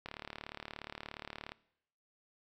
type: click train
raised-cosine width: 0.3 ms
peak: -26 dBFS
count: 55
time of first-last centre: 0.06-1.519 s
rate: 37 Hz
effects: noise-tail reverb RT60 0.8 s tail -22 dB re dry